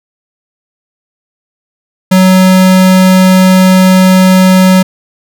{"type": "tone", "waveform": "square", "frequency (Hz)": 186.4, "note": "F#3", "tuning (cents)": 13, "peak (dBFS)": -3, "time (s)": [2.11, 4.83], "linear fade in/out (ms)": 10, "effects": []}